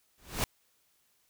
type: noise with exponential growth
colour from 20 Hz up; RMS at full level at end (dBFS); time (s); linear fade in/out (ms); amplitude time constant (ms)
pink; -26; 0.18-0.44; 0; 55
effects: white hiss -71 dBFS RMS until 1.29 s